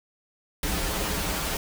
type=noise with comb filter; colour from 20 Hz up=pink; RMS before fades=-28 dBFS; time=0.63-1.57 s; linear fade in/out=2 ms; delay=8.3 ms; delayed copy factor=-0.85; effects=none